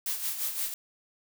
blue noise with tremolo, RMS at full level -30 dBFS, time 0.06-0.74 s, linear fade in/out 2 ms, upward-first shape sine, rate 5.8 Hz, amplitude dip 60%, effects none

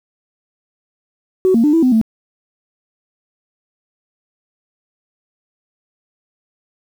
sine tone with pitch steps, 374.2 / 230.1 / 297.4 / 328.6 / 254.4 / 222.4 Hz, F#4 / A#3 / D4 / E4 / C4 / A3, +20 / -22 / +22 / -5 / -48 / +19 cents, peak -8 dBFS, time 1.45-2.014 s, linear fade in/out 0 ms, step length 94 ms, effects tanh soft clip ceiling -4 dBFS + 7-bit

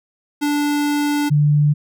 square / sine tone pair in turn, 292.2 / 147.71 Hz, D4 / D3, -9 / +10 cents, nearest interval octave, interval 1181 cents, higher first, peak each -17 / -11 dBFS, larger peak second, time 0.41-1.3 / 1.3-1.74 s, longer first, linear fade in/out 20 ms, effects none

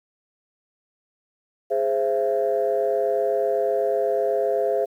sine chord, Ab augmented, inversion none, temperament equal with one note detuned, 415.3 / 523.3 / 671.9 Hz, Ab4 / C5 / E5, 0 / 0 / +33 cents, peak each -23 dBFS, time 1.7-4.86 s, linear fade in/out 20 ms, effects tanh soft clip ceiling -12 dBFS + 9-bit

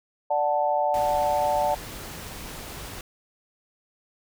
sine chord, D major, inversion none, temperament equal, 587.3 / 740 / 880 Hz, D5 / F#5 / A5, 0 / 0 / 0 cents, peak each -25 dBFS, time 0.3-1.75 s, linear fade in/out 10 ms
pink noise, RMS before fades -38 dBFS, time 0.94-3.01 s, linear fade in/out 2 ms
effects none

